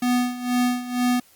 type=tone with tremolo; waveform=square; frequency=246.9 Hz; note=B3; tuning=in tune; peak=-18 dBFS; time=0.02-1.2 s; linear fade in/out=5 ms; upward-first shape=sine; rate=2.1 Hz; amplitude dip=80%; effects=white hiss -55 dBFS RMS until 1.35 s + Opus 48 kbps